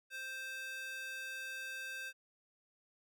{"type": "tone with high-pass filter", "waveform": "square", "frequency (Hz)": 523.3, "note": "C5", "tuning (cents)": 0, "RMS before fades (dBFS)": -44, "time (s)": [0.1, 2.13], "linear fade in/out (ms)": 50, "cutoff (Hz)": 1900, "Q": 5.2, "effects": []}